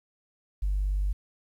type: tone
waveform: sine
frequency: 49 Hz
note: G1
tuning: in tune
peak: -23 dBFS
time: 0.62-1.13 s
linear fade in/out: 10 ms
effects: tanh soft clip ceiling -20 dBFS + 10-bit